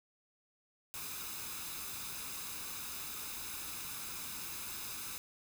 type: noise with comb filter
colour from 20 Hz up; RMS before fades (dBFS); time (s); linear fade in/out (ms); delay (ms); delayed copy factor
white; -43; 0.94-5.18; 0; 0.79; +0.55
effects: none